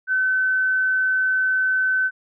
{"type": "tone", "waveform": "sine", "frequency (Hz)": 1522, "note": "F#6", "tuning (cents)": 48, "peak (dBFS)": -17, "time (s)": [0.07, 2.11], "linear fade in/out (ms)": 50, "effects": []}